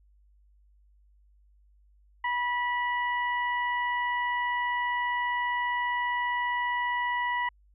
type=harmonic tone; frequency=975 Hz; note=B5; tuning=23 cents flat; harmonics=1 / 2 / 3; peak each=-28 / -30 / -43 dBFS; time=2.24-7.49 s; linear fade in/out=5 ms; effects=added 50 Hz sine -58 dBFS peak until 7.74 s